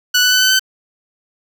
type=tone with pitch steps; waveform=15% pulse; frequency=1480 / 1492 / 1504.1 / 1516.3 / 1528.7 Hz; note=F#6 / F#6 / F#6 / F#6 / G6; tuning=0 / +14 / +28 / +42 / -44 cents; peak=-4 dBFS; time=0.14-0.595 s; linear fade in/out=10 ms; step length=91 ms; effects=none